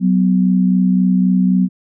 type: tone pair together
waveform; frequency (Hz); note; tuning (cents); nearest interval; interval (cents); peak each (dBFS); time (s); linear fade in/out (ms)
sine; 186.2 / 250; F#3 / B3; +11 / +21; perfect fourth; 510; -11 / -17; 0-1.69; 50
effects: none